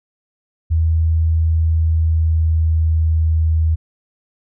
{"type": "tone with pitch glide", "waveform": "sine", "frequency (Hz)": [80.9, 80.02], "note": ["E2", "D#2"], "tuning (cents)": [-32, 49], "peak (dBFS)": -12, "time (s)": [0.7, 3.76], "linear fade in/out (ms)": 20, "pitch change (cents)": -19, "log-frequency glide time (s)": [1.29, 3.21], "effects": []}